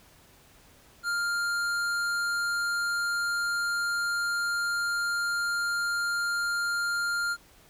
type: tone with hard clipping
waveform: sine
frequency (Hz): 1400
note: F6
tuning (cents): +4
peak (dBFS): -28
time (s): 1.03-7.37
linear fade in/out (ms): 50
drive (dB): 13
effects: pink hiss -57 dBFS RMS until 7.69 s